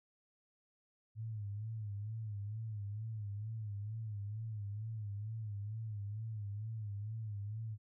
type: tone with vibrato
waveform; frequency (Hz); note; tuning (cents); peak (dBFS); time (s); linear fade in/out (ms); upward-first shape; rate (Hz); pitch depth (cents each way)
sine; 106.4; G#2; +42; -39; 1.15-7.78; 50; sine; 2.2; 97
effects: none